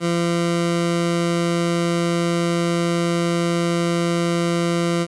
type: tone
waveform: 20% pulse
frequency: 170.8 Hz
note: F3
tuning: 38 cents flat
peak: -13 dBFS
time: 0-5.07 s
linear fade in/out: 50 ms
effects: resampled to 22050 Hz + 8-bit